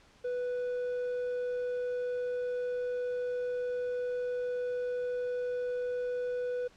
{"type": "tone with hard clipping", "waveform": "sine", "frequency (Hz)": 493.9, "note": "B4", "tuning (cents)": 0, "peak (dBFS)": -32, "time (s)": [0.24, 6.68], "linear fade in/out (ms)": 10, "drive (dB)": 3, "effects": ["pink hiss -61 dBFS RMS until 6.76 s", "low-pass 6000 Hz 12 dB/octave"]}